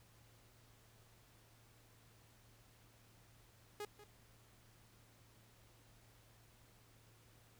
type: tone with echo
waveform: sawtooth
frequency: 415.3 Hz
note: G#4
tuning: in tune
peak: -39 dBFS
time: 3.8-3.85 s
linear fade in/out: 2 ms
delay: 190 ms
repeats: 1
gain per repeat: -14 dB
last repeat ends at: 4.04 s
effects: added 113 Hz sine -68 dBFS peak until 7.59 s + pink hiss -68 dBFS RMS until 7.59 s